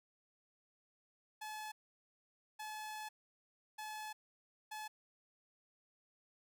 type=tone bursts at uneven times; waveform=sawtooth; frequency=858 Hz; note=A5; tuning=44 cents flat; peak=-40 dBFS; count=4; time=1.41-1.72 / 2.59-3.09 / 3.78-4.13 / 4.71-4.88 s; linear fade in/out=10 ms; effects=none